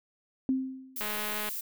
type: tone with exponential decay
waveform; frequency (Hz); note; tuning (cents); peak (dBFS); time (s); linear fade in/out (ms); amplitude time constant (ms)
sine; 262.3; C4; +4; -22; 0.49-1.09; 1; 130
type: noise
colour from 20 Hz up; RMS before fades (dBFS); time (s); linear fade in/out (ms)
violet; -36; 0.96-1.61; 5
type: click train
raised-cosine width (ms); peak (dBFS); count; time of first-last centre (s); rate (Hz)
0.3; -20; 102; 1.01-1.489; 211
effects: none